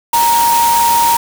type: tone in noise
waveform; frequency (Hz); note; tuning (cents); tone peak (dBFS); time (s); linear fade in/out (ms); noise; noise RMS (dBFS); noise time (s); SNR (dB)
sine; 936; A#5; +7; -9; 0.13-1.17; 5; white; -18; 0.13-1.17; +6
effects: none